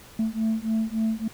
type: beating tone pair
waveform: sine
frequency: 220 / 223.5 Hz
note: A3 / A3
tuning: 0 / +27 cents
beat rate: 3.5 Hz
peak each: -24 dBFS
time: 0.19-1.28 s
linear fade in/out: 5 ms
effects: tanh soft clip ceiling -19 dBFS + pink hiss -48 dBFS RMS until 1.33 s